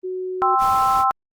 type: tone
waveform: sine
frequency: 370 Hz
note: F#4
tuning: in tune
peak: -24 dBFS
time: 0.03-0.56 s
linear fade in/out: 20 ms
type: chord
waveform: sine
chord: C major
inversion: second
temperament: equal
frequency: 784 / 1046.5 / 1318.5 Hz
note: G5 / C6 / E6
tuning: 0 / 0 / 0 cents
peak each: -19 / -20 / -19 dBFS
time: 0.42-1.11 s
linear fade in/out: 0 ms
type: noise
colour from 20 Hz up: pink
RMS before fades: -34 dBFS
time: 0.58-1.05 s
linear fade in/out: 50 ms
effects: Opus 32 kbps

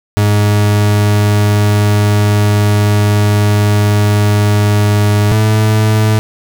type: tone pair in turn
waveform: 40% pulse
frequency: 103.83 / 108.12 Hz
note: G#2 / A2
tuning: 0 / -30 cents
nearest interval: minor second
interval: 70 cents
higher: second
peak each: -7 dBFS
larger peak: neither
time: 0.17-5.32 / 5.32-6.19 s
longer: first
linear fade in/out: 0 ms
effects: none

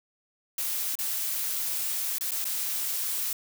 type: noise with dropouts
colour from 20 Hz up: blue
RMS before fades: -30 dBFS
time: 0.58-3.33 s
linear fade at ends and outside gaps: 2 ms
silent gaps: 0.954-0.988 / 2.184-2.209 / 2.309-2.317 / 2.444-2.452 s
effects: none

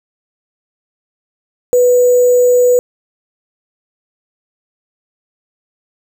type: tone with sample-and-hold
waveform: sine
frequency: 493.9 Hz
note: B4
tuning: in tune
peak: -6 dBFS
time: 1.73-2.79 s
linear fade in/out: 0 ms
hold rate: 7350 Hz
effects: none

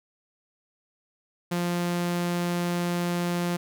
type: tone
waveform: sawtooth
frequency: 174.61 Hz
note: F3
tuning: in tune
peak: -21 dBFS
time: 1.51-3.57 s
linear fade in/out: 10 ms
effects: none

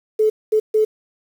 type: tone bursts at uneven times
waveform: sine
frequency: 432.3 Hz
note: A4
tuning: 31 cents flat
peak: -12 dBFS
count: 3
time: 0.19-0.3 / 0.52-0.6 / 0.74-0.85 s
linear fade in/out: 10 ms
effects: 7-bit

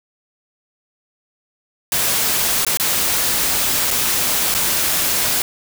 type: noise with dropouts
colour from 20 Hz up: white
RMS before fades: -18 dBFS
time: 1.92-5.42 s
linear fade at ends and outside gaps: 1 ms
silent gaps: 2.649-2.666 / 2.772-2.798 / 3.906-3.91 / 4.541-4.548 s
effects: none

